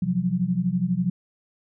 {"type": "tone cluster", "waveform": "sine", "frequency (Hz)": [128.8, 173.8, 186], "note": ["C3", "F3", "F#3"], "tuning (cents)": [-27, -8, 9], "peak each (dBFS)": [-31, -24, -24], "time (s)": [0.02, 1.1], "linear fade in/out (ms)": 5, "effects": []}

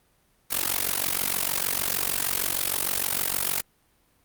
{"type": "noise with amplitude modulation", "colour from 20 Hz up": "white", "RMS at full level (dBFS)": -22, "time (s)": [0.5, 3.62], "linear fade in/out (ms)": 20, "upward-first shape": "sine", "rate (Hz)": 46.5, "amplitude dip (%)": 90, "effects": ["pink hiss -65 dBFS RMS until 4.24 s", "Opus 32 kbps"]}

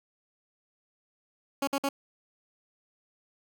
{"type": "tone bursts", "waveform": "15% pulse", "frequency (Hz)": 277.2, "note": "C#4", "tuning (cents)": 0, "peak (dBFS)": -20, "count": 3, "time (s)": [1.62, 1.89], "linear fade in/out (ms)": 5, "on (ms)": 54, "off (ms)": 54, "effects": []}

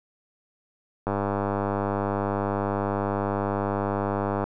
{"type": "click train", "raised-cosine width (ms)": 1, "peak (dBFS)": -12, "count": 338, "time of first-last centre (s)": [1.07, 4.44], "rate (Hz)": 100, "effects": []}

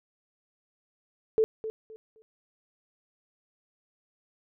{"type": "tone with echo", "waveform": "sine", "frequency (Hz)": 439.9, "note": "A4", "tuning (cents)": 0, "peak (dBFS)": -19, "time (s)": [1.38, 1.44], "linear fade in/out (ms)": 0, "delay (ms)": 260, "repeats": 3, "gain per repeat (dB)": -12, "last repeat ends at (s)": 2.22, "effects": []}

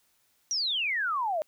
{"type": "exponential sweep", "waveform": "sine", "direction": "down", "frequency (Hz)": [5930, 593], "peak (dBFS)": -26, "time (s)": [0.51, 1.42], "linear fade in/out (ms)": 0, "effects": ["white hiss -69 dBFS RMS until 1.47 s"]}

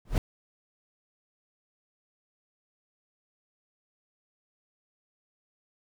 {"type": "noise with exponential growth", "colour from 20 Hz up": "brown", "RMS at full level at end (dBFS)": -17, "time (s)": [0.05, 0.18], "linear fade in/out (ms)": 2, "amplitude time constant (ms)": 27, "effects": []}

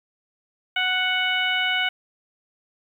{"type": "harmonic tone", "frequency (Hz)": 740, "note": "F#5", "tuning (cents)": 0, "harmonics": [1, 2, 3, 4, 5], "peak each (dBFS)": [-30, -25, -25, -25, -36], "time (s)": [0.76, 1.89], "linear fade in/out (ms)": 5, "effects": ["9-bit"]}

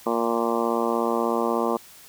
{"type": "harmonic tone", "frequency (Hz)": 116.54, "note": "A#2", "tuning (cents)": 0, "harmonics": [2, 3, 4, 5, 6, 7, 8, 9, 10], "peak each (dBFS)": [-28, -28, -27, -30, -32, -32, -33, -30, -33], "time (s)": [0.06, 1.77], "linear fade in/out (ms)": 5, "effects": ["white hiss -48 dBFS RMS until 2.08 s"]}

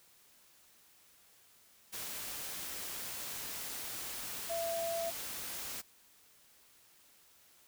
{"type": "tone in noise", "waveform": "sine", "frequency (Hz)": 671, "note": "E5", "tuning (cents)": 31, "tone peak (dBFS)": -34, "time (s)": [4.49, 5.11], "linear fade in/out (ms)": 20, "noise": "white", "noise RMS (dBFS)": -42, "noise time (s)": [1.92, 5.82], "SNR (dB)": 5, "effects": ["white hiss -64 dBFS RMS until 7.67 s"]}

